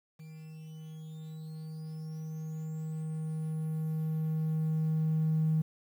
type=tone with level ramp; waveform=triangle; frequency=157.6 Hz; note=D#3; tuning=23 cents sharp; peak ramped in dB=-43 to -21 dBFS; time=0.19-5.62 s; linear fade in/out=10 ms; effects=tanh soft clip ceiling -22 dBFS + 10-bit